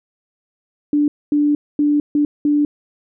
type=tone bursts at uneven times; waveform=sine; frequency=293.7 Hz; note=D4; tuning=in tune; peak=-12 dBFS; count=5; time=0.93-1.08 / 1.32-1.55 / 1.79-2 / 2.15-2.25 / 2.45-2.65 s; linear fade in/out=2 ms; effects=none